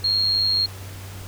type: tone with amplitude modulation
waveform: sine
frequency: 4257 Hz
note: C8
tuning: 29 cents sharp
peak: -15 dBFS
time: 0.04-0.66 s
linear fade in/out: 5 ms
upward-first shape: sine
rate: 104 Hz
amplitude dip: 55%
effects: added 96 Hz sine -35 dBFS peak until 1.27 s + pink hiss -41 dBFS RMS until 1.27 s